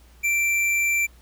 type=tone with tanh clipping; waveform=sine; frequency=2349 Hz; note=D7; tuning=in tune; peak=-21 dBFS; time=0.23-1.07 s; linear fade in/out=20 ms; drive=14 dB; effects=added 60 Hz sine -49 dBFS peak until 1.21 s + pink hiss -57 dBFS RMS until 1.21 s